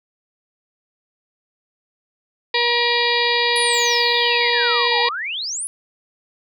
harmonic tone, 477.2 Hz, A#4, 41 cents sharp, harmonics 1 / 2 / 4 / 5 / 6 / 7 / 8 / 9 / 10, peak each -23 / -23 / -22 / -24 / -30 / -28 / -23 / -28 / -26 dBFS, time 2.54-5.09 s, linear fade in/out 5 ms
sine exponential two-way sweep, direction down then up, 10800 to 791 to 10800 Hz, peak -23 dBFS, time 3.56-5.67 s, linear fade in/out 0 ms, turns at 5 s
blue noise with exponential decay, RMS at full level -39 dBFS, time 3.73-4.88 s, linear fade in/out 2 ms, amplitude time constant 250 ms
effects none

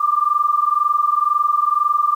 sine tone pair together, 1178 / 1200 Hz, D6 / D6, +5 / +37 cents, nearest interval unison, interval 32 cents, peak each -17 dBFS, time 0-2.15 s, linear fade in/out 10 ms, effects 8-bit

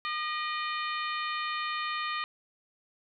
harmonic tone with a mistuned harmonic, 608 Hz, D#5, 40 cents flat, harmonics 2 / 3 / 4 / 5 / 6 / 7, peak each -33 / -37 / -39 / -41 / -43 / -44 dBFS, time 0.05-2.24 s, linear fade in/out 0 ms, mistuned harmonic 3, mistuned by +64 cents, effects none

